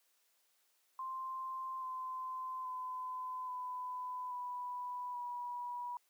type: tone with pitch steps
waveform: sine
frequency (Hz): 1046.5 / 1031.5 / 1016.7 / 1002.1 / 987.8 / 973.6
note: C6 / C6 / B5 / B5 / B5 / B5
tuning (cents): 0 / -25 / +50 / +25 / 0 / -25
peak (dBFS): -39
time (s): 0.99-5.97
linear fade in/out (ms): 2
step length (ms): 830
effects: white hiss -75 dBFS RMS until 6.09 s + high-pass 400 Hz 12 dB/octave